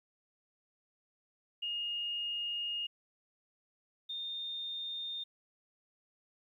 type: tone pair in turn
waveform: sine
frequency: 2849 / 3641 Hz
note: F7 / A#7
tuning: +34 / -41 cents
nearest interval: major third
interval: 425 cents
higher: second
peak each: -34 / -37 dBFS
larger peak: first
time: 1.62-2.87 / 4.09-5.24 s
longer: first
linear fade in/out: 10 ms
effects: 12-bit